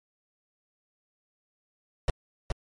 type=noise with echo; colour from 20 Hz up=brown; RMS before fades=-22 dBFS; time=2.08-2.1 s; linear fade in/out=2 ms; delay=420 ms; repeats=1; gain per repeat=-5 dB; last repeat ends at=2.52 s; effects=MP3 48 kbps